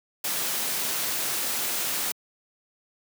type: noise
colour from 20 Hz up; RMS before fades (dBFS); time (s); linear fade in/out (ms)
white; -28; 0.24-2.12; 5
effects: high-pass 150 Hz 12 dB/octave